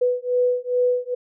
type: beating tone pair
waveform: sine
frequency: 493.9 / 496.3 Hz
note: B4 / B4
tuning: 0 / +8 cents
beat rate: 2.4 Hz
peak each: -21 dBFS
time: 0.01-1.15 s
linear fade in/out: 10 ms
effects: none